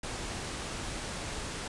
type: low-pass noise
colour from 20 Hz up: pink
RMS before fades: -38 dBFS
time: 0.03-1.68 s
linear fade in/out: 5 ms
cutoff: 10000 Hz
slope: 48 dB/octave
effects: resampled to 24000 Hz